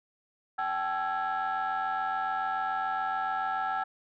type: tone cluster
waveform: sine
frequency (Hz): 768 / 855 / 1335 / 1660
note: G5 / A5 / E6 / G#6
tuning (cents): -36 / -50 / +22 / -1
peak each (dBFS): -30 / -34 / -32 / -36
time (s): 0.58-3.84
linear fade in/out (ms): 10
effects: tanh soft clip ceiling -23 dBFS